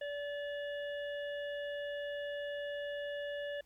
harmonic tone, 577 Hz, D5, 31 cents flat, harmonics 1 / 3 / 5 / 6, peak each -38 / -45 / -51 / -57 dBFS, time 0.01-3.61 s, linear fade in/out 5 ms, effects added 50 Hz sine -70 dBFS peak until 3.65 s + pink hiss -72 dBFS RMS until 3.65 s

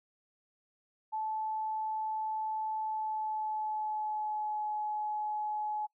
sine tone with pitch glide, 870 to 848.2 Hz, A5 to G#5, -20 to +36 cents, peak -32 dBFS, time 1.12-5.87 s, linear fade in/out 20 ms, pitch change -44 cents, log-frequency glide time 2.8-4.67 s, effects noise-tail reverb RT60 0.1 s tail -23 dB re dry

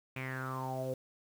sawtooth tone with low-pass filter sweep, 130.81 Hz, C3, in tune, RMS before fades -38 dBFS, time 0.16-0.94 s, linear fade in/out 5 ms, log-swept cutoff 2500 to 490 Hz, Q 8.7, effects 9-bit

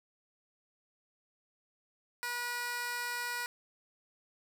15% pulse tone with high-pass filter, 484.2 Hz, B4, 34 cents flat, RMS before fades -37 dBFS, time 2.23-3.46 s, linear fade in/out 0 ms, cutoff 1300 Hz, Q 0.84, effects none

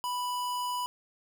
square tone, 987.8 Hz, B5, in tune, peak -31 dBFS, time 0.04-0.86 s, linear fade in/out 0 ms, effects none

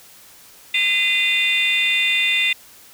sine tone cluster, 2039 / 2461 / 2759 / 3579 Hz, C7 / D#7 / F7 / A7, -45 / -20 / -22 / +29 cents, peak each -20 dBFS, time 0.74-2.53 s, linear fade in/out 5 ms, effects tanh soft clip ceiling -10 dBFS + white hiss -46 dBFS RMS until 2.93 s

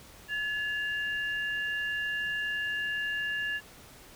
sine tone pair together, 1706.5 / 2794 Hz, G#6 / F7, +47 / 0 cents, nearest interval major sixth, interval 853 cents, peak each -30 / -37 dBFS, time 0.28-3.61 s, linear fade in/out 50 ms, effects pink hiss -52 dBFS RMS until 4.15 s

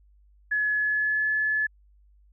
sine tone with pitch glide, 1700 to 1720.7 Hz, G#6 to A6, +40 to -39 cents, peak -22 dBFS, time 0.51-1.67 s, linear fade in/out 10 ms, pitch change +21 cents, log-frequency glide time 0.72-1.29 s, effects added 50 Hz sine -55 dBFS peak until 2.32 s

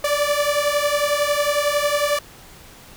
sawtooth beating tone pair, 578 / 589 Hz, D5 / D5, -28 / +5 cents, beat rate 11 Hz, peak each -17 dBFS, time 0.04-2.19 s, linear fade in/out 5 ms, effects pink hiss -44 dBFS RMS until 2.96 s

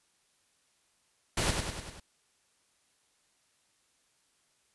pink noise with echo, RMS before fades -29 dBFS, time 1.37-1.51 s, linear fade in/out 5 ms, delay 98 ms, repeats 5, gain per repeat -4 dB, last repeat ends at 2 s, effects white hiss -71 dBFS RMS until 4.74 s + resampled to 24000 Hz

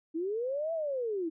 sine linear two-way sweep, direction up then down, 309 to 670 to 309 Hz, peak -30 dBFS, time 0.14-1.3 s, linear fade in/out 20 ms, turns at 0.73 s, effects none

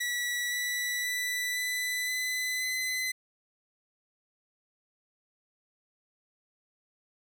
sawtooth tone with pitch steps, 1946 / 1961.8 / 1977.7 / 1993.8 / 2010 / 2026 Hz, B6 / B6 / B6 / B6 / B6 / B6, -26 / -12 / +2 / +16 / +30 / +44 cents, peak -26 dBFS, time 0-3.12 s, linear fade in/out 10 ms, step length 520 ms, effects none

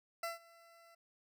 20% pulse tone with ADSR envelope, 673 Hz, E5, 36 cents sharp, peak -31 dBFS, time 0.23-0.95 s, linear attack 5 ms, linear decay 150 ms, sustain -24 dB, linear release 7 ms, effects none

